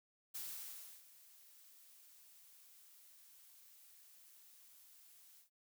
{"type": "noise with ADSR envelope", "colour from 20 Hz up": "blue", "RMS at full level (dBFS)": -45, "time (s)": [0.34, 5.5], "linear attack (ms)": 13, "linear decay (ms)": 670, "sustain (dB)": -18, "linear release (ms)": 120, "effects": []}